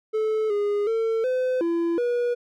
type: tone with pitch steps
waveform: triangle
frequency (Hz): 435 / 410.8 / 450.2 / 510 / 337.6 / 483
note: A4 / G#4 / A4 / C5 / E4 / B4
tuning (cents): -20 / -19 / +40 / -44 / +41 / -39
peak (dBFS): -19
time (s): 0.13-2.35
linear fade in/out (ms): 20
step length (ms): 370
effects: none